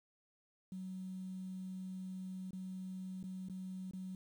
triangle tone with dropouts, 186.8 Hz, F#3, 17 cents sharp, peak -38 dBFS, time 0.72-4.15 s, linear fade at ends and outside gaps 2 ms, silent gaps 2.508-2.531 / 3.229-3.239 / 3.486-3.497 / 3.911-3.934 s, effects tanh soft clip ceiling -40 dBFS + 11-bit

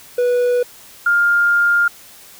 triangle / sine tone pair in turn, 490 / 1405.7 Hz, B4 / F6, -14 / +11 cents, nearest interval octave + tritone, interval 1825 cents, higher second, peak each -11 dBFS, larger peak neither, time 0.18-0.63 / 1.06-1.88 s, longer second, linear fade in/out 5 ms, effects white hiss -42 dBFS RMS until 2.39 s

